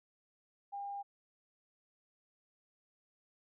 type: tone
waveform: sine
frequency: 803 Hz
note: G5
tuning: 41 cents sharp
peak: -39 dBFS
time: 0.72-1.03 s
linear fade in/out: 20 ms
effects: none